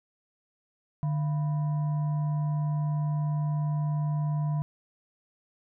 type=tone with frequency modulation; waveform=sine; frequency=150 Hz; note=D3; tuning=37 cents sharp; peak=-25 dBFS; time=1.03-4.62 s; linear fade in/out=0 ms; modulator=837 Hz; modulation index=0.24; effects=none